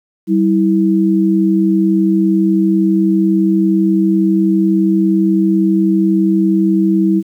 sine tone pair together, 192.86 / 325 Hz, G3 / E4, -28 / -24 cents, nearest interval major sixth, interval 904 cents, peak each -12 dBFS, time 0.27-7.23 s, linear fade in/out 50 ms, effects 8-bit

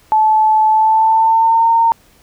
sine tone with pitch glide, 868 to 916.4 Hz, A5 to A#5, -24 to -30 cents, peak -8 dBFS, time 0.12-1.92 s, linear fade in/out 0 ms, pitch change +94 cents, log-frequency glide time 0.68-1.7 s, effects pink hiss -50 dBFS RMS until 2.22 s

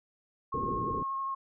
sine tone with vibrato, 1082 Hz, C#6, 42 cents flat, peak -31 dBFS, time 0.52-1.35 s, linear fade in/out 10 ms, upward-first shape triangle, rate 12 Hz, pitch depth 14 cents each way
white low-pass noise, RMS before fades -36 dBFS, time 0.54-1.03 s, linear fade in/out 2 ms, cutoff 490 Hz, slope 96 dB/octave
effects none

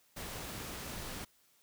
pink noise, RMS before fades -43 dBFS, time 0.16-1.25 s, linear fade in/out 10 ms, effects white hiss -69 dBFS RMS until 1.62 s

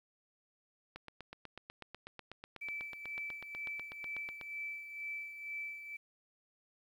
click train, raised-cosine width 0.3 ms, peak -30 dBFS, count 29, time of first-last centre 0.96-4.413 s, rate 8.11 Hz
sine tone with tremolo, 2318 Hz, D7, 23 cents flat, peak -38 dBFS, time 2.61-5.97 s, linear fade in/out 10 ms, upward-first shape sine, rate 2.1 Hz, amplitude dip 60%
effects 11-bit

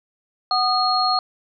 sine tone cluster, 743 / 1231 / 4284 Hz, F#5 / D#6 / C8, +7 / -19 / +40 cents, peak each -21 dBFS, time 0.51-1.19 s, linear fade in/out 2 ms, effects none

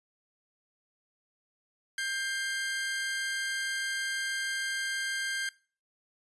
sawtooth tone pair together, 1588.1 / 2102 Hz, G6 / C7, +22 / +7 cents, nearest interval perfect fourth, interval 485 cents, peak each -28 / -36 dBFS, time 1.98-5.49 s, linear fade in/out 2 ms, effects noise-tail reverb RT60 0.4 s tail -22 dB re dry + resampled to 24000 Hz

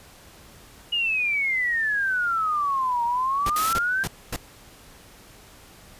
sine exponential two-way sweep, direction down then up, 2893 to 932.3 to 1592 Hz, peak -21 dBFS, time 0.92-4.04 s, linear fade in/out 10 ms, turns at 3.04 s
pink noise bursts, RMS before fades -28 dBFS, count 4, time 3.46-4.362 s, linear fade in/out 2 ms, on 38 ms, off 250 ms
white noise, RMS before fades -28 dBFS, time 3.56-3.73 s, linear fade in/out 2 ms
effects pink hiss -49 dBFS RMS until 5.99 s + resampled to 32000 Hz

